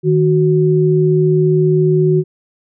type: tone pair together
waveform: sine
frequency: 155.69 / 370.3 Hz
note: D#3 / F#4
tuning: +1 / +1 cents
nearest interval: octave + minor third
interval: 1500 cents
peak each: -12 dBFS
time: 0.03-2.24 s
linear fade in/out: 50 ms
effects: none